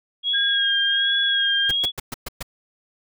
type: tone with vibrato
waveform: sine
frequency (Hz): 3286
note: G#7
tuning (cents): -19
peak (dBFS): -19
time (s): 0.23-1.92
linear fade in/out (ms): 50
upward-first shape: sine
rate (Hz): 1.3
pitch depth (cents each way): 53
type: tone with pitch glide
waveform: sine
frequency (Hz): 1621 to 1610.7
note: G#6 to G6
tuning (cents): -42 to +47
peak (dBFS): -22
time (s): 0.33-1.72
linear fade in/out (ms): 20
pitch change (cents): -11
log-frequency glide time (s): 0.53-0.75
type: noise bursts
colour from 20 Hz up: pink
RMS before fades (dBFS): -29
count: 6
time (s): 1.69-2.428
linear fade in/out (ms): 5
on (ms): 23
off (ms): 120
effects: none